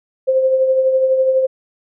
sine tone with tremolo, 524 Hz, C5, 2 cents sharp, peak -9 dBFS, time 0.27-1.47 s, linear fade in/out 20 ms, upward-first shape triangle, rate 12 Hz, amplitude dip 50%, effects none

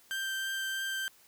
30% pulse tone with vibrato, 1568 Hz, G6, in tune, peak -30 dBFS, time 0.11-1.08 s, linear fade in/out 0 ms, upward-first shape triangle, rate 3.1 Hz, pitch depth 8 cents each way, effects white hiss -61 dBFS RMS until 1.27 s

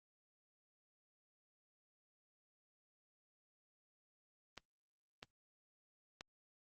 clicks, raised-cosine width 0.2 ms, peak -30 dBFS, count 3, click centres 4.577 / 5.229 / 6.209 s, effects Opus 24 kbps

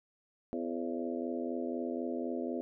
harmonic tone with a mistuned harmonic, 84 Hz, E2, 33 cents sharp, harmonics 3 / 4 / 5 / 6 / 7 / 8, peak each -37 / -39 / -41 / -43 / -44 / -45 dBFS, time 0.53-2.61 s, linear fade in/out 0 ms, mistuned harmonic 6, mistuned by +59 cents, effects none

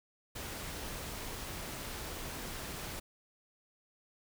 pink noise, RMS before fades -42 dBFS, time 0.35-3 s, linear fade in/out 10 ms, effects none

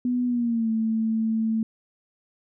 sine tone with pitch glide, 246.9 to 222.5 Hz, B3 to A3, 0 to +20 cents, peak -21 dBFS, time 0.05-1.63 s, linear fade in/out 2 ms, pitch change -180 cents, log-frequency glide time 0.26-0.7 s, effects none

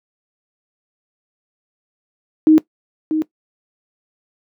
sine tone with echo, 312.7 Hz, D#4, 9 cents sharp, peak -5 dBFS, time 2.47-2.58 s, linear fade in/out 0 ms, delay 640 ms, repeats 1, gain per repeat -9 dB, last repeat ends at 3.22 s, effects noise-tail reverb RT60 0.1 s tail -18 dB re dry + high-pass 200 Hz 12 dB/octave

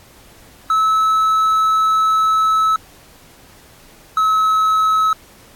triangle tone pair in turn, 1300 / 1289.5 Hz, E6 / E6, -24 / -39 cents, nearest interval unison, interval 15 cents, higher first, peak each -10 dBFS, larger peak neither, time 0.7-2.76 / 4.17-5.13 s, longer first, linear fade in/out 2 ms, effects pink hiss -46 dBFS RMS until 5.55 s + AAC 64 kbps

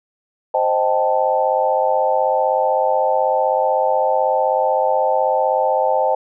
sine chord, A half-diminished seventh, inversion first, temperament equal, 523.3 / 622.3 / 784 / 880 Hz, C5 / Eb5 / G5 / A5, 0 / 0 / 0 / 0 cents, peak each -19 / -20 / -20 / -20 dBFS, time 0.54-6.15 s, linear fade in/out 5 ms, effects none

